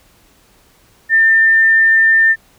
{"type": "tone", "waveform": "sine", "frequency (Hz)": 1797, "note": "A6", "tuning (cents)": 36, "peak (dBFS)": -7, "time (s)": [1.09, 2.36], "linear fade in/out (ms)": 50, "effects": ["pink hiss -51 dBFS RMS until 2.58 s"]}